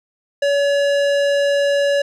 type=tone with tanh clipping; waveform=sine; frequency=567 Hz; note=C#5; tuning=39 cents sharp; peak=-16 dBFS; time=0.42-2.02 s; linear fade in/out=5 ms; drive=18 dB; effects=none